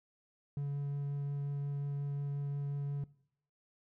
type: tone with vibrato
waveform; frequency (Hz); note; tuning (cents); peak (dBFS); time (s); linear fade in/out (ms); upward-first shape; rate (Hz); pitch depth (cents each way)
triangle; 142; C#3; +42; -31; 0.57-3.04; 2; triangle; 5.6; 8
effects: noise-tail reverb RT60 0.7 s tail -22 dB re dry + tanh soft clip ceiling -27 dBFS